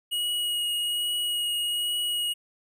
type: tone with vibrato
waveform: square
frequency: 2895 Hz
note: F#7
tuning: 38 cents flat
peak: -26 dBFS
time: 0.11-2.34 s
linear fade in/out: 20 ms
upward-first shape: triangle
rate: 1.2 Hz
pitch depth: 13 cents each way
effects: none